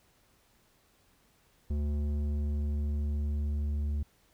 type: tone with low-pass filter sweep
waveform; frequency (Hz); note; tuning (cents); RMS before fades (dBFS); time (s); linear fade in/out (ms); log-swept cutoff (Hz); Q
square; 73.42; D2; 0; -31; 1.7-4.03; 5; 300 to 160; 0.72
effects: pink hiss -67 dBFS RMS until 4.33 s